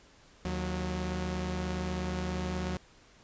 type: tone pair together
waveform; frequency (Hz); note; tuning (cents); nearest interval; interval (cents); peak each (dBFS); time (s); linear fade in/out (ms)
sawtooth; 76.82 / 182.7; D#2 / F#3; -22 / -22; octave + minor third; 1500; -31 / -30; 0.45-2.77; 0
effects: pink hiss -59 dBFS RMS until 3.23 s + resampled to 16000 Hz